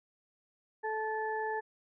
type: harmonic tone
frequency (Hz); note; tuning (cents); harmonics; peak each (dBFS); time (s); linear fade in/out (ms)
435.9; A4; -16; 1 / 2 / 4; -36 / -35 / -39; 0.83-1.61; 20
effects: none